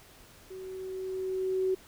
sine tone with level ramp, 376.2 Hz, F#4, 29 cents sharp, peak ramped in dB -40 to -24 dBFS, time 0.5-1.75 s, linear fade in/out 10 ms, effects pink hiss -55 dBFS RMS until 1.87 s

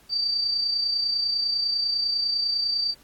sine tone with amplitude modulation, 4640 Hz, D8, 22 cents flat, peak -20 dBFS, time 0.09-2.95 s, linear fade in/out 50 ms, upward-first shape sine, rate 30 Hz, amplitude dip 45%, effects pink hiss -56 dBFS RMS until 3.03 s + AAC 64 kbps

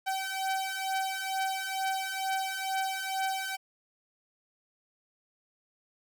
sawtooth beating tone pair, 767 / 769.2 Hz, G5 / G5, -38 / -33 cents, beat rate 2.2 Hz, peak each -30 / -29 dBFS, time 0.06-3.57 s, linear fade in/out 20 ms, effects none

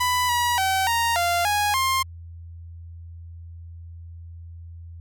sawtooth tone with pitch steps, 994 / 965 / 766 / 931 / 694 / 828 / 1060 Hz, B5 / B5 / G5 / A#5 / F5 / G#5 / C6, +11 / -40 / -40 / -2 / -11 / -5 / +22 cents, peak -16 dBFS, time 0-2.03 s, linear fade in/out 10 ms, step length 290 ms, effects added 84 Hz sine -37 dBFS peak until 5 s

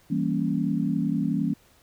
sine chord, E diminished seventh, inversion none, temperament equal, 164.81 / 196 / 233.1 / 277.2 Hz, E3 / G3 / Bb3 / Db4, 0 / 0 / 0 / 0 cents, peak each -28 dBFS, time 0.1-1.54 s, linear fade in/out 10 ms, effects pink hiss -59 dBFS RMS until 1.82 s

